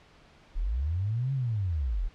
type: linear two-way sweep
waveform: sine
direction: up then down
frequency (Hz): 32.7 to 138.59 to 32.7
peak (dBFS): -26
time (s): 0.55-2.09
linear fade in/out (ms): 20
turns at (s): 1.33
effects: pink hiss -57 dBFS RMS until 2.14 s + low-pass 4000 Hz 12 dB/octave